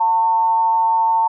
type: tone with amplitude modulation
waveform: sine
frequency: 903 Hz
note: A5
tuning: 45 cents sharp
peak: -11 dBFS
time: 0-1.28 s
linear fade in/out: 10 ms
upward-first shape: sine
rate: 186 Hz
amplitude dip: 40%
effects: none